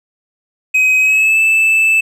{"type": "tone with pitch glide", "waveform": "triangle", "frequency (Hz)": [2527, 2633], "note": ["D#7", "E7"], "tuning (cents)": [26, -3], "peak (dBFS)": -7, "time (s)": [0.74, 2.01], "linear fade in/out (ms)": 10, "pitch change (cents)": 71, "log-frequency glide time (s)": [0.99, 1.39], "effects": []}